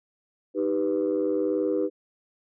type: chord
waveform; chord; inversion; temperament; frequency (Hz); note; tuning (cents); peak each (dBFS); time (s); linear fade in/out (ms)
sine; Eb augmented; none; equal; 311.1 / 392 / 493.9; Eb4 / G4 / B4; 0 / 0 / 0; -26; 0.54-1.9; 50
effects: tanh soft clip ceiling -16 dBFS